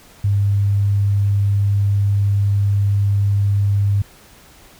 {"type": "tone", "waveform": "sine", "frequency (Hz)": 100.6, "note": "G2", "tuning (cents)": 45, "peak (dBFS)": -13, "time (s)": [0.24, 4.02], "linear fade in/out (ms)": 5, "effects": ["pink hiss -46 dBFS RMS until 4.79 s"]}